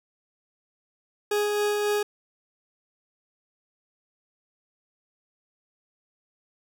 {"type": "tone with tremolo", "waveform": "40% pulse", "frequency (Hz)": 415.3, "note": "G#4", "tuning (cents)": 0, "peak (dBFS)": -21, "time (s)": [1.31, 2.03], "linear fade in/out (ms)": 5, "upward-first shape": "sine", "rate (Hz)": 3.7, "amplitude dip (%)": 25, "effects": []}